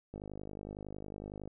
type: click train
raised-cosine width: 2 ms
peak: -30 dBFS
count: 69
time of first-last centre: 0.14-1.476 s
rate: 50.9 Hz
effects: none